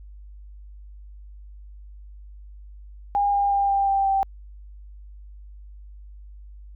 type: tone with pitch steps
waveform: sine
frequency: 810 / 803.9 / 797.9 / 792 / 786 / 780.2 Hz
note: G#5 / G5 / G5 / G5 / G5 / G5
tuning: -43 / +43 / +30 / +18 / +4 / -8 cents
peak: -18 dBFS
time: 3.15-4.23 s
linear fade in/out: 0 ms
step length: 180 ms
effects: added 50 Hz sine -40 dBFS peak until 6.75 s